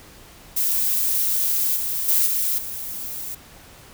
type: noise with level steps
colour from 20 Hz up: violet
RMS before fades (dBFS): -21 / -25 / -18 / -22 / -31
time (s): 0.56-3.35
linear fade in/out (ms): 10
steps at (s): 1.76 / 2.08 / 2.26 / 2.58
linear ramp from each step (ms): 5
effects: pink hiss -46 dBFS RMS until 3.93 s